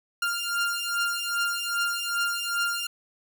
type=beating tone pair; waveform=sawtooth; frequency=1396.9 / 1399.4 Hz; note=F6 / F6; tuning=0 / +3 cents; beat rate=2.5 Hz; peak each=-25 dBFS; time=0.22-2.87 s; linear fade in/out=5 ms; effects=none